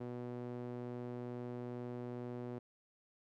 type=tone with band-pass filter; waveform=sawtooth; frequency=122.3 Hz; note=B2; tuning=16 cents flat; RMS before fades=-44 dBFS; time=0-2.59 s; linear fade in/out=10 ms; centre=360 Hz; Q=1.1; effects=none